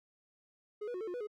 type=tone with pitch steps; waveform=triangle; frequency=419.7 / 485.5 / 365.1 / 443.5 / 356.3 / 490.5 / 420.3 Hz; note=G#4 / B4 / F#4 / A4 / F4 / B4 / G#4; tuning=+18 / -30 / -23 / +14 / +35 / -12 / +21 cents; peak=-35 dBFS; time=0.81-1.272 s; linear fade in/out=10 ms; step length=66 ms; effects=none